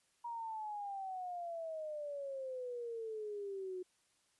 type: exponential sweep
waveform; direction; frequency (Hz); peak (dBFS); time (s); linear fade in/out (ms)
sine; down; 954 to 362.3; -40; 0.24-3.83; 10
effects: white hiss -75 dBFS RMS until 4.39 s + resampled to 24000 Hz